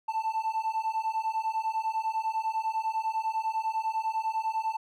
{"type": "beating tone pair", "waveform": "triangle", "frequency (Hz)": [880, 890], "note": ["A5", "A5"], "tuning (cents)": [0, 20], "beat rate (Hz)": 10, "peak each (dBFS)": -28, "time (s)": [0.08, 4.77], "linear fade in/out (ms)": 10, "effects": ["tanh soft clip ceiling -20 dBFS"]}